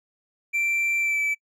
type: tone with pitch glide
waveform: triangle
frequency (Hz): 2349 to 2311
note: D7 to D7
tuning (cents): 0 to -28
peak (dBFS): -20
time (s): 0.53-1.35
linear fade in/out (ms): 20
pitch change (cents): -28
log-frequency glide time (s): 0.99-1.21
effects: noise-tail reverb RT60 0.1 s tail -26 dB re dry